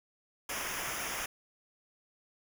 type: noise with comb filter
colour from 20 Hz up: pink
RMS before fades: -37 dBFS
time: 0.49-1.26 s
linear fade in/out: 5 ms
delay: 0.24 ms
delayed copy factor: -0.8
effects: none